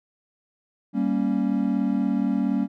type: chord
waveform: triangle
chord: G diminished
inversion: none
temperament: equal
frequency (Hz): 196 / 233.1 / 277.2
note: G3 / Bb3 / Db4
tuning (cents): 0 / 0 / 0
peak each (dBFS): -23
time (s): 0.93-2.68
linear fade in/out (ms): 50
effects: none